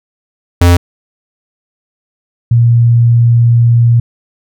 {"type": "tone pair in turn", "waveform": ["square", "sine"], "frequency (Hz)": [87.31, 117.97], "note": ["F2", "A#2"], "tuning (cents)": [0, 21], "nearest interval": "perfect fourth", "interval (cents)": 521, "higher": "second", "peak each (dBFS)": -4, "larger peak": "neither", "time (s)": [[0.61, 0.77], [2.51, 4]], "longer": "second", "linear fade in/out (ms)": 5, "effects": []}